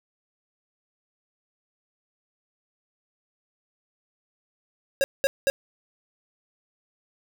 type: tone bursts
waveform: square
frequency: 546 Hz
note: C#5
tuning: 26 cents flat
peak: -19 dBFS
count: 3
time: 5.01-5.5 s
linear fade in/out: 0 ms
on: 30 ms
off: 200 ms
effects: 8-bit